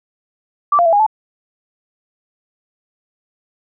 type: tone with pitch steps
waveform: sine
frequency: 1166 / 693 / 663 / 819 / 869 Hz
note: D6 / F5 / E5 / G#5 / A5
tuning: -13 / -14 / +10 / -24 / -22 cents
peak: -9 dBFS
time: 0.72-1.065 s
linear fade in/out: 5 ms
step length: 69 ms
effects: none